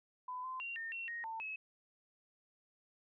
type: tone with pitch steps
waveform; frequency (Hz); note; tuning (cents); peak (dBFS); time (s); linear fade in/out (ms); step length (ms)
sine; 1004 / 1032 / 2760 / 1822 / 2722 / 1869 / 897 / 2577; B5 / C6 / F7 / A#6 / F7 / A#6 / A5 / E7; +28 / -24 / -21 / -40 / -45 / +4 / +33 / -40; -40; 0.28-1.56; 5; 160
effects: none

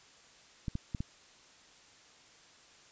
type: clicks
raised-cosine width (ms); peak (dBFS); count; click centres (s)
5; -22; 4; 0.682 / 0.754 / 0.948 / 1.005
effects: white hiss -59 dBFS RMS until 2.91 s + resampled to 16000 Hz

